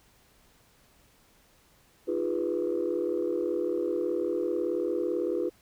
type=chord; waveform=sine; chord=F half-diminished seventh; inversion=third; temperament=equal with one note detuned; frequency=311.1 / 349.2 / 408.9 / 493.9 Hz; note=Eb4 / F4 / Ab4 / Cb5; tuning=0 / 0 / -27 / 0 cents; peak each=-34 / -29 / -32 / -31 dBFS; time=2.07-5.5 s; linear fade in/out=20 ms; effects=tanh soft clip ceiling -19 dBFS + pink hiss -62 dBFS RMS until 5.61 s